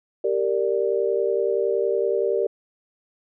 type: chord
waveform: sine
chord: G minor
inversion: none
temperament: equal with one note detuned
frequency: 392 / 462.7 / 587.3 Hz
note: G4 / Bb4 / D5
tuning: 0 / -13 / 0 cents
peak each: -23 / -23 / -26 dBFS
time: 0.24-2.47 s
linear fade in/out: 5 ms
effects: none